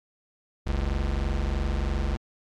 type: tone pair together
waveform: square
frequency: 46.25 / 69.3 Hz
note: F#1 / C#2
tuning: 0 / 0 cents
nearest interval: perfect fifth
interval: 700 cents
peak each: -28 dBFS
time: 0.66-2.17 s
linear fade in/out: 10 ms
effects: low-pass 5000 Hz 12 dB/octave + AAC 64 kbps